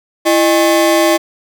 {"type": "ring-modulated tone", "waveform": "35% pulse", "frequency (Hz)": 474.3, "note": "A#4", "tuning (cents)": 30, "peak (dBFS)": -4, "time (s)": [0.25, 1.18], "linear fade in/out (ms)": 20, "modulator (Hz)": 139, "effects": []}